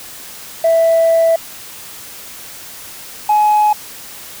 sine tone pair in turn, 659.3 / 843.7 Hz, E5 / G#5, 0 / +27 cents, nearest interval major third, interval 427 cents, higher second, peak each -7 dBFS, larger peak neither, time 0.64-1.36 / 3.29-3.73 s, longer first, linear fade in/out 5 ms, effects tanh soft clip ceiling -6 dBFS + white hiss -33 dBFS RMS until 4.4 s

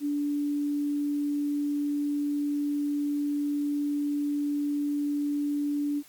sine tone, 290.3 Hz, D4, 20 cents flat, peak -25 dBFS, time 0-6.03 s, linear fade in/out 50 ms, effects white hiss -54 dBFS RMS until 6.08 s + MP3 96 kbps

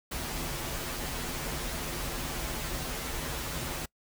pink noise with comb filter, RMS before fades -35 dBFS, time 0.11-3.86 s, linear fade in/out 10 ms, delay 10 ms, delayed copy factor -0.75, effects noise-tail reverb RT60 0.1 s tail -24 dB re dry

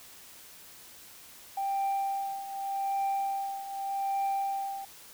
sine tone with tremolo, 787 Hz, G5, 7 cents sharp, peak -24 dBFS, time 1.57-4.85 s, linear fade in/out 5 ms, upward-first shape triangle, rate 0.84 Hz, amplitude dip 80%, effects tanh soft clip ceiling -25 dBFS + white hiss -51 dBFS RMS until 5.13 s

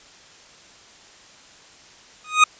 25% pulse tone with exponential growth, 1244.5 Hz, D#6, in tune, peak -3 dBFS, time 2.24-2.44 s, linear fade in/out 5 ms, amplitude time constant 42 ms, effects white hiss -48 dBFS RMS until 2.59 s + resampled to 16000 Hz

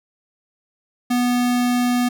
square tone, 245.4 Hz, B3, 11 cents flat, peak -17 dBFS, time 1.1-2.09 s, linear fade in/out 10 ms, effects none

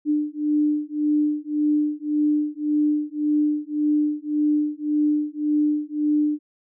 sine beating tone pair, 298.1 / 299.9 Hz, D4 / D4, +26 / +36 cents, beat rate 1.8 Hz, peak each -22 dBFS, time 0.05-6.39 s, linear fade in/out 50 ms, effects none

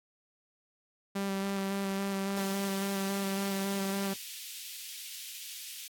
sawtooth tone with vibrato, 196 Hz, G3, in tune, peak -27 dBFS, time 1.15-4.14 s, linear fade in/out 10 ms, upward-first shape square, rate 3.6 Hz, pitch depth 13 cents each way
pink high-pass noise, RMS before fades -44 dBFS, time 2.36-5.88 s, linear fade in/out 10 ms, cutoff 2700 Hz, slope 24 dB/octave
effects AAC 64 kbps

